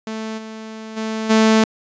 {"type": "tone with level steps", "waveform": "sawtooth", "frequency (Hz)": 220, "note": "A3", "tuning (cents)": 0, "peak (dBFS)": [-21, -27, -18, -7], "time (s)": [0.07, 1.64], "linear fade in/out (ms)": 2, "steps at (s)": [0.37, 0.96, 1.29], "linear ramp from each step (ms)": 20, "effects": ["resampled to 16000 Hz"]}